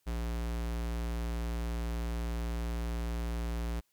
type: tone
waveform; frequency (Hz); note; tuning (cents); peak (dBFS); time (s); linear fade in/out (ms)
square; 57.9; A#1; -11; -33; 0.06-3.81; 20
effects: white hiss -75 dBFS RMS until 3.92 s